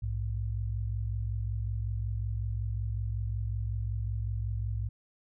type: tone pair together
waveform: sine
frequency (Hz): 60.4 / 105.8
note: B1 / G#2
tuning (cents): -38 / +33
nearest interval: minor seventh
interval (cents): 971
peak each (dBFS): -33 / -32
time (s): 0.02-4.89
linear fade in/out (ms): 10
effects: none